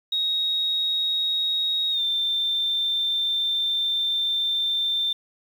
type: tone with pitch glide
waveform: sine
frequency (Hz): 3770 to 3573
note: A#7 to A7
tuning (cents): +19 to +26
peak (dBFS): -21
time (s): 0.12-5.13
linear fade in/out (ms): 5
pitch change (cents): -93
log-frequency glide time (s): 1.91-2.02
effects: 8-bit